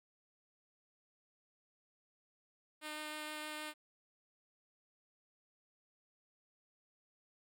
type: tone with vibrato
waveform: 5% pulse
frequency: 304.8 Hz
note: D#4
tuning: 36 cents flat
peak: -31 dBFS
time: 2.81-3.74 s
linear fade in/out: 50 ms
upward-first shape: triangle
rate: 6.4 Hz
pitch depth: 9 cents each way
effects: none